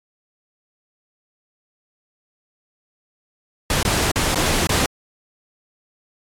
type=noise with dropouts; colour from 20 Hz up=pink; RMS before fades=-19 dBFS; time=3.7-4.86 s; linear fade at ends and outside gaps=2 ms; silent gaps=3.829-3.85 / 4.115-4.158 / 4.346-4.356 / 4.67-4.692 s; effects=low-pass 11000 Hz 12 dB/octave + AAC 64 kbps